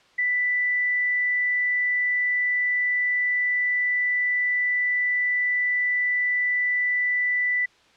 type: tone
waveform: sine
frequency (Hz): 1980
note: B6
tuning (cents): +4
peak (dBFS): -20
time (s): 0.18-7.66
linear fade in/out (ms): 10
effects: white hiss -57 dBFS RMS until 7.96 s + low-pass 4000 Hz 12 dB/octave